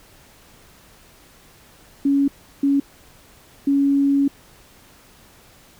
sine tone bursts at uneven times, 279.2 Hz, C#4, 13 cents sharp, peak -14 dBFS, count 3, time 2.05-2.28 / 2.63-2.8 / 3.67-4.28 s, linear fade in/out 5 ms, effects pink hiss -50 dBFS RMS until 5.79 s

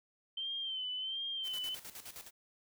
sine tone with vibrato, 3104 Hz, G7, 18 cents flat, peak -36 dBFS, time 0.37-1.75 s, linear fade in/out 5 ms, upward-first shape sine, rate 1.4 Hz, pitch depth 62 cents each way
white noise with tremolo, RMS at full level -47 dBFS, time 1.43-2.31 s, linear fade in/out 50 ms, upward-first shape square, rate 9.6 Hz, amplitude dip 70%
effects none

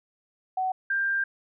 sine tone pair in turn, 750 / 1589.2 Hz, F#5 / G6, +23 / +23 cents, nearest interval octave + minor second, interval 1300 cents, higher second, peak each -24 / -23 dBFS, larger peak second, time 0.57-0.72 / 0.9-1.24 s, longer second, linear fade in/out 5 ms, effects none

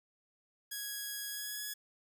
5% pulse tone with pitch glide, 1661.2 to 1687.3 Hz, G#6 to G#6, 0 to +27 cents, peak -28 dBFS, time 0.71-1.74 s, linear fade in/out 10 ms, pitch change +27 cents, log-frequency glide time 1.29-1.6 s, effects none

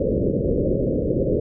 white low-pass noise, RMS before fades -21 dBFS, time 0-1.4 s, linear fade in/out 5 ms, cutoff 570 Hz, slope 96 dB/octave, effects none

